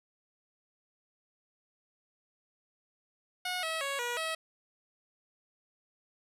10% pulse tone with pitch steps, 727 / 645 / 555 / 482 / 644 Hz, F#5 / E5 / C#5 / B4 / E5, -31 / -38 / +2 / -42 / -41 cents, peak -24 dBFS, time 3.45-4.35 s, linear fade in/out 5 ms, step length 180 ms, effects low-pass 12000 Hz 12 dB/octave

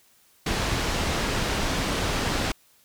pink low-pass noise, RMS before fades -26 dBFS, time 0.46-2.52 s, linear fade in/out 5 ms, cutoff 6100 Hz, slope 12 dB/octave, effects white hiss -60 dBFS RMS until 2.84 s

